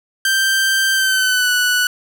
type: tone with pitch glide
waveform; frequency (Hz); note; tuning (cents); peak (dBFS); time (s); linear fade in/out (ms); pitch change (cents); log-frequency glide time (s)
sawtooth; 1568 to 1480; G6 to F#6; 0 to 0; -10; 0.25-1.87; 2; -100; 0.93-1.51
effects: 8-bit